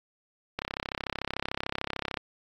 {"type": "click train", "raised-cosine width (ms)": 0.3, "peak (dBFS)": -14, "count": 54, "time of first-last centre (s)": [0.59, 2.172], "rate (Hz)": 33.5, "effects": ["AAC 64 kbps"]}